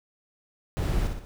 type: noise with echo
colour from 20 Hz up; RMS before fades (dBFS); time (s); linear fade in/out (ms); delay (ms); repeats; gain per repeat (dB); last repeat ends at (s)
brown; -27; 0.77-1.07; 0; 60; 3; -5; 1.25
effects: none